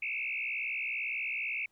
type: tone with frequency modulation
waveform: sine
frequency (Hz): 2434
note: D#7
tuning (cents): -39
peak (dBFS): -32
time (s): 0.02-1.66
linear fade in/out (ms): 5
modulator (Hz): 62.1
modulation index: 4
effects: pink hiss -75 dBFS RMS until 1.71 s